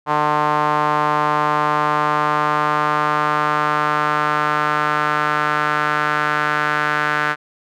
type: tone with band-pass filter sweep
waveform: sawtooth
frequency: 150 Hz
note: D3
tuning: 37 cents sharp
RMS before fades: -18 dBFS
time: 0.06-7.36 s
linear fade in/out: 50 ms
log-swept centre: 1000 to 1500 Hz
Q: 3.1
effects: none